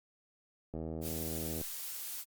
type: click train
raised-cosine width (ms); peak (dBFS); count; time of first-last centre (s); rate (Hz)
2; -27; 71; 0.74-1.613; 80.2
type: noise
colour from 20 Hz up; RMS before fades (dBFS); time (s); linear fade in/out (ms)
blue; -41; 1.01-2.25; 50
effects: Opus 48 kbps